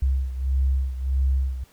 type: beating tone pair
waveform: sine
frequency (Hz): 66 / 67.6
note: C2 / C#2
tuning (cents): +16 / -43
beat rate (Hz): 1.6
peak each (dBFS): -21 / -26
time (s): 0.02-1.64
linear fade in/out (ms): 5
effects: pink hiss -57 dBFS RMS until 1.72 s